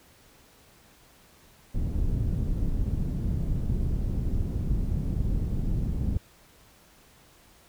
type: low-pass noise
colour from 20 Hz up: pink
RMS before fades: -27 dBFS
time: 1.74-6.18 s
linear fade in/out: 10 ms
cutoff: 170 Hz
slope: 12 dB/octave
effects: pink hiss -57 dBFS RMS until 7.68 s

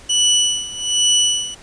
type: tone with tremolo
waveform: 25% pulse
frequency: 2960 Hz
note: F#7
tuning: in tune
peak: -8 dBFS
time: 0.09-1.55 s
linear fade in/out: 10 ms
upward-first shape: sine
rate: 1.2 Hz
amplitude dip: 85%
effects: pink hiss -43 dBFS RMS until 1.62 s + resampled to 22050 Hz

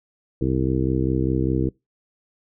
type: harmonic tone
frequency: 65 Hz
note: C2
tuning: 11 cents flat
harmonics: 1 / 2 / 3 / 4 / 5 / 6 / 7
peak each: -27 / -24 / -30 / -27 / -24 / -29 / -30 dBFS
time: 0.41-1.69 s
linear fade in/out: 5 ms
effects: noise-tail reverb RT60 0.2 s tail -23 dB re dry

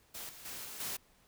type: noise with level steps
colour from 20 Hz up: white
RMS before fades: -44 / -52 / -44 / -46 / -39 dBFS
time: 0.14-0.97 s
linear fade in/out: 10 ms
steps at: 0.29 / 0.45 / 0.65 / 0.8 s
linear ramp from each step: 2 ms
effects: pink hiss -67 dBFS RMS until 1.27 s

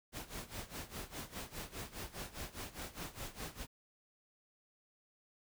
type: noise with tremolo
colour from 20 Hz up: pink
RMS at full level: -43 dBFS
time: 0.12-3.67 s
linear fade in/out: 50 ms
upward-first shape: sine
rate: 4.9 Hz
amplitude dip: 85%
effects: none

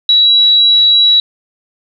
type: tone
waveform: sine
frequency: 3901 Hz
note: B7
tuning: 22 cents flat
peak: -5 dBFS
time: 0.09-1.2 s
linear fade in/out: 2 ms
effects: none

